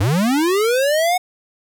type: linear sweep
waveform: square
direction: up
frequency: 86 to 740 Hz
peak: -15 dBFS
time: 0-1.18 s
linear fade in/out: 10 ms
effects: none